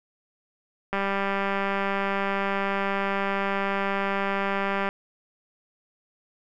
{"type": "click train", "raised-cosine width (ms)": 0.5, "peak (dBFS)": -12, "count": 781, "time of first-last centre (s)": [0.93, 4.889], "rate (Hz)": 197, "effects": []}